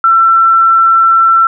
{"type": "tone", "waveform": "sine", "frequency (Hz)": 1344, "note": "E6", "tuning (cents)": 33, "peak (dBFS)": -4, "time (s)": [0.04, 1.47], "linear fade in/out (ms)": 2, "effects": []}